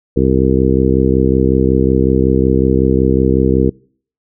harmonic tone, 65.41 Hz, C2, in tune, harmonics 1 / 2 / 3 / 4 / 5 / 6 / 7, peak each -17 / -17 / -17 / -17 / -17 / -17 / -17 dBFS, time 0.16-3.7 s, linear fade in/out 10 ms, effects noise-tail reverb RT60 0.5 s tail -25 dB re dry

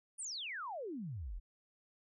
sine exponential sweep, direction down, 9830 to 35.18 Hz, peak -40 dBFS, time 0.18-1.4 s, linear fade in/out 20 ms, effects none

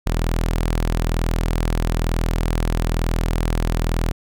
sawtooth tone, 41.09 Hz, E1, 5 cents flat, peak -14 dBFS, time 0.06-4.12 s, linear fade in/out 10 ms, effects none

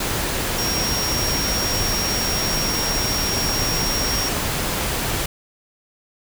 sine tone in noise, 5588 Hz, F8, in tune, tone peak -23 dBFS, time 0.58-4.29 s, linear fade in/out 5 ms, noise pink, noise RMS -23 dBFS, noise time 0-5.26 s, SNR -3 dB, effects none

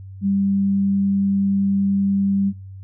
sine tone, 197.1 Hz, G3, 10 cents sharp, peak -16 dBFS, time 0.21-2.53 s, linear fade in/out 50 ms, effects noise-tail reverb RT60 0.3 s tail -23 dB re dry + added 96 Hz sine -34 dBFS peak until 2.83 s

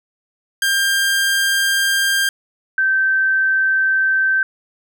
sawtooth / sine tone pair in turn, 1596 / 1551.5 Hz, G6 / G6, +31 / -18 cents, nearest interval unison, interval 49 cents, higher first, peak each -11 / -13 dBFS, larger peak first, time 0.62-2.29 / 2.78-4.43 s, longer first, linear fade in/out 2 ms, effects none

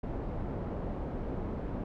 pink low-pass noise, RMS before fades -36 dBFS, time 0.03-1.84 s, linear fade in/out 5 ms, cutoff 650 Hz, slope 12 dB/octave, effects none

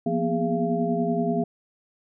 sine tone cluster, 172.6 / 235.1 / 245.6 / 410.6 / 684 Hz, F3 / A#3 / B3 / G#4 / F5, -20 / +15 / -9 / -20 / -36 cents, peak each -28 dBFS, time 0.06-1.44 s, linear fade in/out 5 ms, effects none

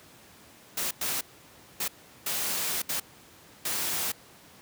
white noise bursts at uneven times, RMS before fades -30 dBFS, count 6, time 0.77-0.91 / 1.01-1.21 / 1.8-1.88 / 2.26-2.82 / 2.89-3 / 3.65-4.12 s, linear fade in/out 5 ms, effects pink hiss -53 dBFS RMS until 4.61 s + high-pass 100 Hz 12 dB/octave

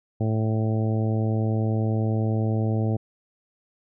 harmonic tone, 110 Hz, A2, in tune, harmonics 1 / 2 / 3 / 4 / 5 / 6 / 7, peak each -22 / -28 / -32 / -34 / -36 / -38 / -39 dBFS, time 0.2-2.97 s, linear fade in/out 10 ms, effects none

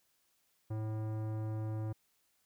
sine tone with tanh clipping, 108.9 Hz, A2, 17 cents flat, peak -37 dBFS, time 0.7-1.93 s, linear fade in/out 10 ms, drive 17 dB, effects white hiss -75 dBFS RMS until 2.45 s

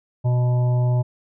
harmonic tone, 123.47 Hz, B2, in tune, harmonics 1 / 3 / 5 / 7 / 8, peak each -16 / -35 / -31 / -36 / -45 dBFS, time 0.24-1.03 s, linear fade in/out 20 ms, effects none

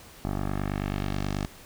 10% pulse tone with low-pass filter sweep, 49.26 Hz, G1, 9 cents sharp, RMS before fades -30 dBFS, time 0.25-1.46 s, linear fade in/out 0 ms, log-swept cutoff 970 to 7700 Hz, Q 1.1, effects pink hiss -49 dBFS RMS until 1.65 s

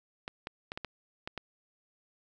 clicks, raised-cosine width 0.3 ms, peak -21 dBFS, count 7, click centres 0.279 / 0.471 / 0.719 / 0.775 / 0.847 / 1.275 / 1.377 s, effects none

